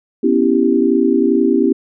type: chord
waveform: sine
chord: C# half-diminished seventh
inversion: third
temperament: equal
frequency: 246.9 / 277.2 / 329.6 / 392 Hz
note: B3 / C#4 / E4 / G4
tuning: 0 / 0 / 0 / 0 cents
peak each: -16 dBFS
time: 0.23-1.73 s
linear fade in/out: 10 ms
effects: none